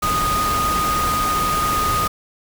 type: tone in noise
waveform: sine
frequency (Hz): 1238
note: D#6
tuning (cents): -9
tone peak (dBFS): -18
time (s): 0.02-2.08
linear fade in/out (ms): 10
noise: pink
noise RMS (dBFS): -24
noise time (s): 0.02-2.08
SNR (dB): +3
effects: none